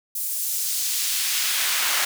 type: noise with high-pass filter sweep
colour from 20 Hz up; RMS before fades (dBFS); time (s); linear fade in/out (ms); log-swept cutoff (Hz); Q
pink; -24; 0.15-2.05; 5; 11000 to 1200; 0.78
effects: none